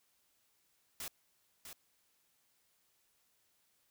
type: noise with echo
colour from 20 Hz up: white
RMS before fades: -43 dBFS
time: 1-1.08 s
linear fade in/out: 2 ms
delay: 650 ms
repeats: 1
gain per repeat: -7 dB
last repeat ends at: 1.73 s
effects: white hiss -75 dBFS RMS until 3.9 s